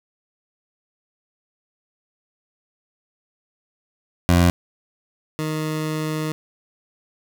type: tone pair in turn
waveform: 20% pulse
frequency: 87.31 / 155.57 Hz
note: F2 / D#3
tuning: 0 / 0 cents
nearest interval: minor seventh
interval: 1000 cents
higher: second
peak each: -8 / -18 dBFS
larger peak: first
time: 4.29-4.5 / 5.39-6.32 s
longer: second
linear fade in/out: 0 ms
effects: none